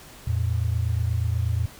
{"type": "tone pair together", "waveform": "sine", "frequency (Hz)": [84.58, 112.9], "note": ["E2", "A2"], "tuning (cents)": [45, 45], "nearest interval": "perfect fourth", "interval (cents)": 500, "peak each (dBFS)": -24, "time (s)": [0.27, 1.66], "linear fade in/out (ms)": 5, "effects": ["pink hiss -46 dBFS RMS until 1.79 s"]}